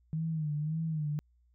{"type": "tone with vibrato", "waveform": "sine", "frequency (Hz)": 155.2, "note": "D#3", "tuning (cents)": -4, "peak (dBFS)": -30, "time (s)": [0.13, 1.19], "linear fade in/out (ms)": 0, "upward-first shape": "sine", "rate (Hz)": 1.8, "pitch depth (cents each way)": 81, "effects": ["added 60 Hz sine -64 dBFS peak until 1.54 s"]}